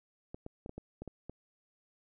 clicks, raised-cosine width 2 ms, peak -29 dBFS, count 8, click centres 0.345 / 0.464 / 0.661 / 0.694 / 0.78 / 1.02 / 1.077 / 1.296 s, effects none

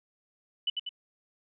sine tone with echo, 2977 Hz, F#7, 10 cents sharp, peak -25 dBFS, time 0.67-0.7 s, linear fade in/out 5 ms, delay 96 ms, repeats 2, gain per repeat -4 dB, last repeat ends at 0.892 s, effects none

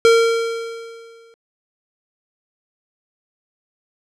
square tone with exponential decay, 459.2 Hz, A#4, 26 cents flat, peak -8 dBFS, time 0.05-1.34 s, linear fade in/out 0 ms, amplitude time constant 280 ms, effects low-pass 7000 Hz 12 dB/octave

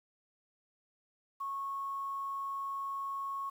sine tone with quantisation, 1100 Hz, C#6, 14 cents flat, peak -35 dBFS, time 1.4-3.5 s, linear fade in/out 10 ms, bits 10, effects none

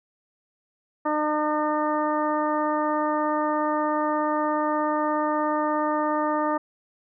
harmonic tone, 302.8 Hz, D#4, 47 cents flat, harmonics 1 / 2 / 3 / 4 / 5 / 6, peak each -27 / -27 / -27 / -28 / -42 / -37 dBFS, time 1.05-6.58 s, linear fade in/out 10 ms, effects none

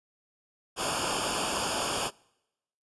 pink noise with comb filter, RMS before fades -30 dBFS, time 0.76-2.11 s, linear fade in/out 50 ms, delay 0.5 ms, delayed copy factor -0.9, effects noise-tail reverb RT60 0.9 s tail -26 dB re dry + resampled to 24000 Hz

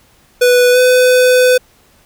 square tone with pitch glide, 493.3 to 503.1 Hz, B4 to B4, -2 to +32 cents, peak -7 dBFS, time 0.41-1.58 s, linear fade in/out 10 ms, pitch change +34 cents, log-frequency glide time 0.72-0.78 s, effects pink hiss -50 dBFS RMS until 2.05 s

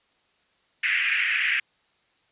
pink band-pass noise, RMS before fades -24 dBFS, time 0.83-1.6 s, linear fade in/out 5 ms, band 1700 to 2700 Hz, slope 48 dB/octave, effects white hiss -66 dBFS RMS until 2.31 s + resampled to 8000 Hz

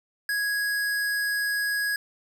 square tone, 1661.2 Hz, G#6, in tune, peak -25 dBFS, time 0.29-1.96 s, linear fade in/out 2 ms, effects none

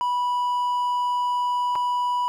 triangle tone with dropouts, 982 Hz, B5, 10 cents flat, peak -19 dBFS, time 0.01-2.28 s, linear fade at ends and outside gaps 0 ms, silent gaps 1.754-1.758 s, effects none

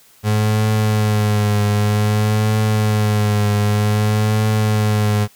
35% pulse tone with vibrato, 105.9 Hz, G#2, 34 cents sharp, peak -12 dBFS, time 0.23-5.28 s, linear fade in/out 50 ms, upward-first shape triangle, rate 0.53 Hz, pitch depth 40 cents each way, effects white hiss -50 dBFS RMS until 5.35 s

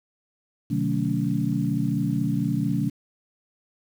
sine tone cluster, 127.3 / 151.7 / 185.3 / 221.6 / 283.1 Hz, C3 / D#3 / F#3 / A3 / C#4, -47 / -44 / +3 / +13 / +37 cents, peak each -28 dBFS, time 0.7-2.9 s, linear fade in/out 10 ms, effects 8-bit

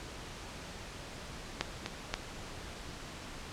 clicks, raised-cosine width 0.2 ms, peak -12 / -18 / -13 dBFS, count 3, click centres 1.61 / 1.861 / 2.14 s, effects pink hiss -45 dBFS RMS until 3.52 s + low-pass 7000 Hz 12 dB/octave

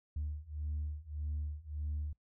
sine beating tone pair, 74.1 / 75.8 Hz, D2 / D#2, +16 / -45 cents, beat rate 1.7 Hz, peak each -39 / -38 dBFS, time 0.16-2.13 s, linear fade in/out 5 ms, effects noise-tail reverb RT60 0.1 s tail -23 dB re dry + tanh soft clip ceiling -31 dBFS

